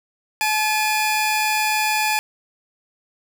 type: tone pair together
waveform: sawtooth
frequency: 858.4 / 2428 Hz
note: A5 / D#7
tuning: -43 / -43 cents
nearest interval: octave + tritone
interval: 1800 cents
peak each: -16 / -19 dBFS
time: 0.41-2.19 s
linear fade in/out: 0 ms
effects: none